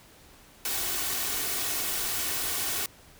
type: noise with comb filter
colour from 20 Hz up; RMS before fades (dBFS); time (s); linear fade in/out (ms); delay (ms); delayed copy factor
white; -30; 0.65-2.86; 2; 2.7; +0.5
effects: pink hiss -54 dBFS RMS until 3.19 s